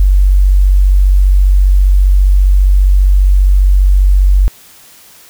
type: tone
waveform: sine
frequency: 47.45 Hz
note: F#1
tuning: 44 cents sharp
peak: -4 dBFS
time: 0-4.48 s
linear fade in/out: 0 ms
effects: white hiss -40 dBFS RMS until 5.29 s